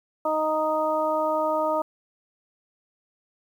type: harmonic tone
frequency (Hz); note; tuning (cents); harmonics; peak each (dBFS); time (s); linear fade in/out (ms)
310.8; D#4; -2; 1 / 2 / 3 / 4; -32 / -24 / -27 / -29; 0.25-1.82; 5
effects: 9-bit